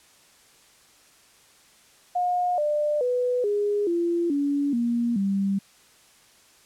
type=tone with pitch steps; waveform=sine; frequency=717 / 596 / 495.4 / 411.8 / 342.3 / 284.5 / 236.5 / 196.61 Hz; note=F5 / D5 / B4 / G#4 / F4 / C#4 / A#3 / G3; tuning=+45 / +25 / +5 / -15 / -35 / +45 / +25 / +5 cents; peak=-21 dBFS; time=2.15-5.59 s; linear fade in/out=10 ms; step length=430 ms; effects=white hiss -56 dBFS RMS until 6.65 s + low-pass 10000 Hz 12 dB/octave